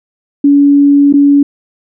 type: tone with dropouts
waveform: sine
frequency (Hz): 284.1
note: C#4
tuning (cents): +43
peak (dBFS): -3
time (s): 0.44-1.43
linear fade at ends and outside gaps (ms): 5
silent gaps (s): 1.127-1.137
effects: none